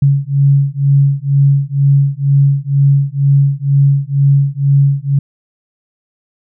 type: beating tone pair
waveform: sine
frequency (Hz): 138.59 / 140.69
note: C#3 / C#3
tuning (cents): 0 / +26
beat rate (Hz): 2.1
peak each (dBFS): -11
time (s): 0.02-5.19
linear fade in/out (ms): 5
effects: none